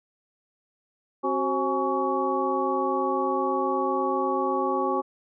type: tone cluster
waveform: sine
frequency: 265.1 / 373.3 / 534 / 834 / 1124 Hz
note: C4 / F#4 / C5 / G#5 / C#6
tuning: +23 / +15 / +35 / +7 / +24 cents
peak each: -31 / -28 / -30 / -29 / -28 dBFS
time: 1.23-5.02 s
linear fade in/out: 20 ms
effects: none